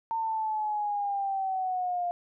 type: linear sweep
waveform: sine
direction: down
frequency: 908 to 698.5 Hz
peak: -27 dBFS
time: 0.11-2.11 s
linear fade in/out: 0 ms
effects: none